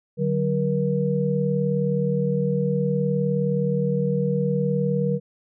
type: tone cluster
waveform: sine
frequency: 148.5 / 187.9 / 476.9 Hz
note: D3 / F#3 / A#4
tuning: +20 / +27 / +39 cents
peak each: -24 dBFS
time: 0.17-5.2 s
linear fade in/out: 50 ms
effects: none